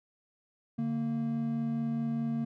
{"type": "tone pair together", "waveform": "triangle", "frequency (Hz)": [145.4, 230.2], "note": ["D3", "A#3"], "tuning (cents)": [-17, -22], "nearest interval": "minor sixth", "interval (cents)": 795, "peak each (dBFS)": [-34, -28], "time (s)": [0.78, 2.45], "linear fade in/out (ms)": 10, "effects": []}